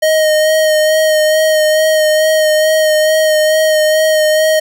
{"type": "tone with vibrato", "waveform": "square", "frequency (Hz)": 622.3, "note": "D#5", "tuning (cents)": 0, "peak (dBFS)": -9, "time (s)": [0.02, 4.6], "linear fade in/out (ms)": 10, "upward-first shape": "sine", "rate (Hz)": 2.3, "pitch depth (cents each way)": 20, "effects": []}